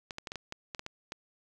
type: clicks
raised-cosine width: 0.2 ms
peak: -21 dBFS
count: 10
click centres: 0.108 / 0.184 / 0.272 / 0.319 / 0.357 / 0.524 / 0.748 / 0.794 / 0.864 / 1.121 s
effects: none